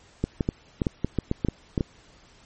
clicks, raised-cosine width 3 ms, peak -10 dBFS, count 12, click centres 0.24 / 0.408 / 0.489 / 0.818 / 0.868 / 1.046 / 1.187 / 1.314 / 1.448 / 1.486 / 1.778 / 1.808 s, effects pink hiss -55 dBFS RMS until 2.45 s + MP3 32 kbps

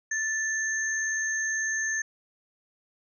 sine tone pair together, 1760 / 6339 Hz, A6 / G8, 0 / +18 cents, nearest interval octave + minor seventh, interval 2218 cents, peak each -27 / -32 dBFS, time 0.11-2.02 s, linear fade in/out 5 ms, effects none

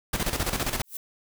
pink noise with tremolo, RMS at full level -26 dBFS, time 0.13-0.82 s, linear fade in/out 5 ms, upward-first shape square, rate 15 Hz, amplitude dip 65%
violet noise with exponential growth, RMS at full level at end -30 dBFS, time 0.83-0.97 s, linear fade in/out 5 ms, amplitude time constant 29 ms
effects none

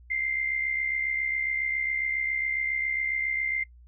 sine tone with amplitude modulation, 2093 Hz, C7, in tune, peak -23 dBFS, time 0.1-3.64 s, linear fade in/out 10 ms, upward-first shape sine, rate 67.3 Hz, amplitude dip 60%, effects noise-tail reverb RT60 0.1 s tail -22 dB re dry + added 60 Hz sine -49 dBFS peak until 3.87 s

